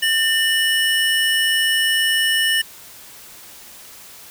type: tone pair together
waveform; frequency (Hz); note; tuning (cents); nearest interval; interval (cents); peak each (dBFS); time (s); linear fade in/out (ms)
square; 1800 / 2946; A6 / F#7; +39 / -8; major sixth; 853; -19; 0.02-2.62; 10
effects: white hiss -41 dBFS RMS until 4.3 s